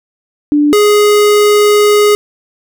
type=tone pair in turn; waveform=sine / square; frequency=294.3 / 416.2 Hz; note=D4 / G#4; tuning=+4 / +4 cents; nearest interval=tritone; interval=600 cents; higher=second; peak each=-6 dBFS; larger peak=neither; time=0.52-0.73 / 0.73-2.15 s; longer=second; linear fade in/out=0 ms; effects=none